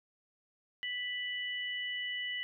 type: tone pair together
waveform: sine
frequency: 1974.3 / 2960 Hz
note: B6 / F#7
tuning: -1 / 0 cents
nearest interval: perfect fifth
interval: 701 cents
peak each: -37 / -38 dBFS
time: 0.83-2.43 s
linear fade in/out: 0 ms
effects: none